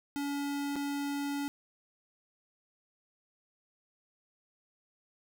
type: tone with dropouts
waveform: square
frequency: 284.1 Hz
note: C#4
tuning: 43 cents sharp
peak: -33 dBFS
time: 0.16-1.48 s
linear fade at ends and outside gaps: 0 ms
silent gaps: 0.757-0.763 s
effects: none